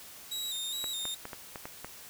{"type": "tone with vibrato", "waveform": "sawtooth", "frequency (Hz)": 3758, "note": "A#7", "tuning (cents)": 13, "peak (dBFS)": -31, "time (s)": [0.31, 1.15], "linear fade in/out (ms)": 10, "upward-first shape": "square", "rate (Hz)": 2.4, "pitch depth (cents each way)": 45}
{"type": "clicks", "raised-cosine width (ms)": 0.5, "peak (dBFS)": -24, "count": 7, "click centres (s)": [0.842, 1.054, 1.254, 1.332, 1.558, 1.655, 1.846]}
{"effects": ["white hiss -49 dBFS RMS until 2.09 s"]}